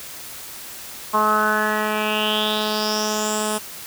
10% pulse tone with low-pass filter sweep, 213.6 Hz, G#3, 49 cents sharp, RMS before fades -21 dBFS, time 1.13-3.59 s, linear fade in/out 20 ms, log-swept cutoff 1100 to 9600 Hz, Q 6.3, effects white hiss -36 dBFS RMS until 3.86 s

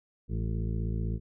harmonic tone with a mistuned harmonic, 55.8 Hz, A1, 25 cents sharp, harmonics 1 / 2 / 3 / 4 / 6 / 7 / 8, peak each -31 / -33 / -37 / -40 / -45 / -47 / -49 dBFS, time 0.28-1.2 s, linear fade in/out 50 ms, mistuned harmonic 4, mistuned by -35 cents, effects none

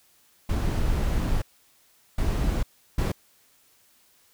brown noise bursts at uneven times, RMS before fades -24 dBFS, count 3, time 0.49-1.42 / 2.18-2.63 / 2.98-3.12 s, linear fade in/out 5 ms, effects white hiss -61 dBFS RMS until 4.33 s

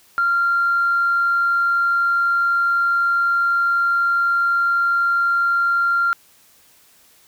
sine tone, 1386 Hz, F6, 14 cents flat, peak -14 dBFS, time 0.18-6.13 s, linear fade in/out 0 ms, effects tanh soft clip ceiling -10 dBFS + white hiss -53 dBFS RMS until 7.27 s

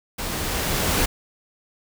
pink noise with level ramp, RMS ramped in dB -29 to -20 dBFS, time 0.18-1.06 s, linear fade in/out 10 ms, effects none

